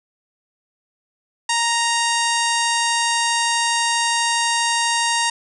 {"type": "harmonic tone", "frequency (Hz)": 932.3, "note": "A#5", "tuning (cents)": 0, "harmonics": [1, 2, 3, 4, 5, 6, 7, 8, 9, 10], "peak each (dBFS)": [-21, -24, -26, -27, -28, -29, -29, -30, -31, -31], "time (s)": [1.49, 5.3], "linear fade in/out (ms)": 5, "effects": []}